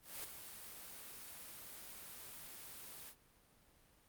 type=noise with ADSR envelope; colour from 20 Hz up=white; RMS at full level=-44 dBFS; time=0.02-3.15 s; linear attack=220 ms; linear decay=8 ms; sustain=-8 dB; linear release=66 ms; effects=pink hiss -69 dBFS RMS until 4.08 s + Opus 32 kbps